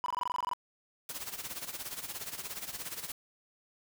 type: tone bursts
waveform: triangle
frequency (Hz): 987.8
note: B5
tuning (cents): 0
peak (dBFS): -28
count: 12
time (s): 0.04-0.534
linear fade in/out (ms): 0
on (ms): 21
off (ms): 22
type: noise with tremolo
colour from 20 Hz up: white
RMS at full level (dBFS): -38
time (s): 1.09-3.12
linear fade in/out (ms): 2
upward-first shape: sine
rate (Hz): 17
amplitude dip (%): 75
effects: none